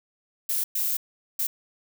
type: noise bursts at uneven times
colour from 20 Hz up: violet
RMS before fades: -26 dBFS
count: 3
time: 0.49-0.64 / 0.75-0.97 / 1.39-1.47 s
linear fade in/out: 5 ms
effects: none